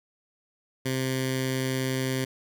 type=tone with notch filter; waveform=10% pulse; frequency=131 Hz; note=C3; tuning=2 cents sharp; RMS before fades=-28 dBFS; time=0.85-2.25 s; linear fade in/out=10 ms; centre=750 Hz; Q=0.88; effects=none